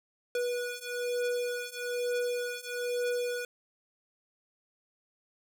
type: beating tone pair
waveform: square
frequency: 486.9 / 488 Hz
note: B4 / B4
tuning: -25 / -21 cents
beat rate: 1.1 Hz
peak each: -35 / -34 dBFS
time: 0.35-3.45 s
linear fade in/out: 2 ms
effects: none